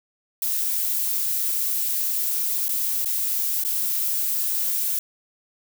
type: noise with dropouts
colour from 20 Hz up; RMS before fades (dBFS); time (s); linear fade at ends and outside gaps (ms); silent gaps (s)
violet; -24; 0.42-4.99; 2; 2.683-2.691 / 3.047-3.057 / 3.638-3.648
effects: none